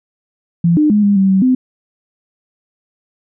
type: tone with pitch steps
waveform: sine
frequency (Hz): 169.9 / 302.5 / 208.9 / 202.4 / 193.2 / 191 / 255.8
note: F3 / D#4 / G#3 / G#3 / G3 / G3 / C4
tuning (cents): -47 / -49 / +10 / -44 / -25 / -45 / -39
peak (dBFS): -8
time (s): 0.64-1.55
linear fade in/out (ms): 5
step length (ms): 130
effects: none